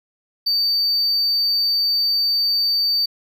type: tone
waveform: triangle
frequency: 4601 Hz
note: D8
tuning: 36 cents flat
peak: -15 dBFS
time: 0.46-3.06 s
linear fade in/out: 10 ms
effects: none